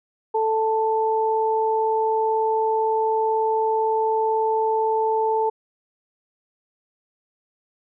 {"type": "tone pair together", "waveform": "sine", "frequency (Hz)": [441, 882], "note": ["A4", "A5"], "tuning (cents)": [4, 4], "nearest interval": "octave", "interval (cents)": 1200, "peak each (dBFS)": -21, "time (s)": [0.34, 5.5], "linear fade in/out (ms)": 10, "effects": []}